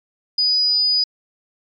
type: tone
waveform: sine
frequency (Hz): 4949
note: D#8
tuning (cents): -10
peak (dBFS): -14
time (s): 0.38-1.04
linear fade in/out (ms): 5
effects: MP3 96 kbps